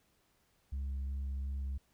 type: tone with vibrato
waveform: sine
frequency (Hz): 68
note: C#2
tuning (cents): -33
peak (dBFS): -32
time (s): 0.72-1.78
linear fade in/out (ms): 10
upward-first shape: square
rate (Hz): 2.8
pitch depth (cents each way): 9
effects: tanh soft clip ceiling -34 dBFS + pink hiss -73 dBFS RMS until 1.93 s